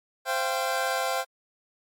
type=chord; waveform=25% pulse; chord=C suspended fourth; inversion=none; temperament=equal with one note detuned; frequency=523.3 / 686.9 / 784 Hz; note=C5 / F5 / G5; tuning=0 / -29 / 0 cents; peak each=-26 dBFS; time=0.25-1.25 s; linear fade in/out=50 ms; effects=MP3 64 kbps